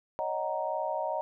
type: chord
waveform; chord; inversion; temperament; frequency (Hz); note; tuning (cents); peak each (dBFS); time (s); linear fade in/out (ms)
sine; D# minor seventh; third; just; 560 / 622.3 / 746.7 / 933.4; C#5 / D#5 / F#5 / A#5; +18 / 0 / +16 / +2; -37 / -33 / -36 / -34; 0.19-1.21; 0
effects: none